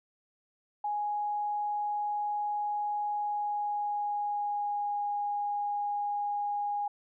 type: tone with pitch glide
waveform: sine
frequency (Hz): 830.6 to 821.5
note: G#5 to G#5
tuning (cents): 0 to -19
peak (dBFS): -29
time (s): 0.84-6.88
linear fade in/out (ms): 5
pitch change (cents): -19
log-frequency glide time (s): 3.09-5.01
effects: none